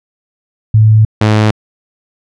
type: tone pair in turn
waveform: sine / sawtooth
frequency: 108.9 / 107.46 Hz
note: A2 / A2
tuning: -17 / -40 cents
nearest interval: unison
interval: 23 cents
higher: first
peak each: -3 dBFS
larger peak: neither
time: 0.74-1.05 / 1.21-1.51 s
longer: first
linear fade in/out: 5 ms
effects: low-pass 5000 Hz 12 dB/octave